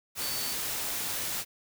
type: tone in noise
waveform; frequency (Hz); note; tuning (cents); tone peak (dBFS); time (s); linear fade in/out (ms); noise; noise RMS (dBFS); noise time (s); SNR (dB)
sine; 4522; C#8; +34; -37; 0.19-0.56; 50; white; -33; 0.15-1.45; -7
effects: none